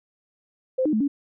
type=tone with pitch steps; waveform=sine; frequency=518 / 305.2 / 216.4 / 282.6 Hz; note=C5 / D#4 / A3 / C#4; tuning=-17 / -33 / -29 / +34 cents; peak=-19 dBFS; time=0.78-1.08 s; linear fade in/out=10 ms; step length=75 ms; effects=none